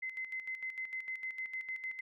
sine tone with tremolo, 2055 Hz, C7, 32 cents flat, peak -36 dBFS, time 0.02-2.01 s, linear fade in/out 10 ms, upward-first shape square, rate 6.6 Hz, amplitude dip 65%, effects none

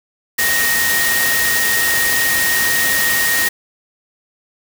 sine tone in noise, 1864.7 Hz, A#6, in tune, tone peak -16 dBFS, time 0.38-3.49 s, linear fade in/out 10 ms, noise white, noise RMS -18 dBFS, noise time 0.38-3.49 s, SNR -1 dB, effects none

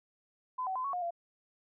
sine tone with pitch steps, 1014 / 757 / 1021 / 1113 / 717 / 686 Hz, B5 / F#5 / C6 / C#6 / F5 / F5, +45 / +39 / -43 / +7 / +45 / -31 cents, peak -32 dBFS, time 0.58-1.108 s, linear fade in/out 10 ms, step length 88 ms, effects none

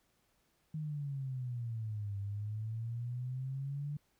sine exponential two-way sweep, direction down then up, 157.3 to 98.8 to 147.9 Hz, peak -36 dBFS, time 0.74-3.97 s, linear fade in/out 5 ms, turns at 2.18 s, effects pink hiss -75 dBFS RMS until 4.19 s

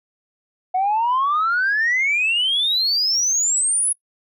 sine exponential sweep, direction up, 727 to 10548 Hz, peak -15 dBFS, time 0.74-3.93 s, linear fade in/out 10 ms, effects noise-tail reverb RT60 0.1 s tail -23 dB re dry + tanh soft clip ceiling -13 dBFS

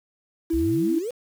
sine tone, 329.6 Hz, E4, in tune, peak -20 dBFS, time 0.5-0.99 s, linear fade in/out 10 ms
sine exponential sweep, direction up, 58.27 to 524 Hz, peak -26 dBFS, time 0.53-1.11 s, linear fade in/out 10 ms
effects 7-bit

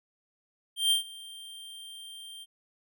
square tone with ADSR envelope, 3168 Hz, G7, 18 cents sharp, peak -21 dBFS, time 0.76-2.46 s, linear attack 150 ms, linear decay 120 ms, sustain -22 dB, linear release 35 ms, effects none

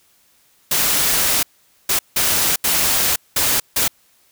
white noise bursts at uneven times, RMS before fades -17 dBFS, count 6, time 0.71-1.43 / 1.89-1.99 / 2.16-2.56 / 2.64-3.16 / 3.36-3.6 / 3.76-3.88 s, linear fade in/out 5 ms, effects white hiss -57 dBFS RMS until 4.31 s

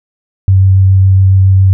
sine tone with vibrato, 95.5 Hz, G2, 45 cents flat, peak -3 dBFS, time 0.48-1.73 s, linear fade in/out 0 ms, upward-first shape sine, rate 7.2 Hz, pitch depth 10 cents each way, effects none

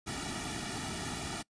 pink noise with comb filter, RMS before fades -38 dBFS, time 0.06-1.43 s, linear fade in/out 20 ms, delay 1.9 ms, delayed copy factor -0.85, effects noise-tail reverb RT60 0.1 s tail -23 dB re dry + resampled to 22050 Hz

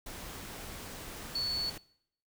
sine tone in noise, 4435 Hz, C#8, in tune, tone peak -30 dBFS, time 1.35-1.7 s, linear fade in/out 5 ms, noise pink, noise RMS -44 dBFS, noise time 0.06-1.78 s, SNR +11 dB, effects noise-tail reverb RT60 0.7 s tail -22 dB re dry

